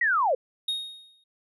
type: linear sweep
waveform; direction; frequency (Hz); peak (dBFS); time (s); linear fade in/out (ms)
sine; down; 1969 to 465.7; -20; 0.01-0.35; 5
type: tone with exponential decay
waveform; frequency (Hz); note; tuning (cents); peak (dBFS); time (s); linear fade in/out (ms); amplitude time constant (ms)
triangle; 3729; A#7; 0; -22; 0.68-1.24; 5; 120
effects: resampled to 32000 Hz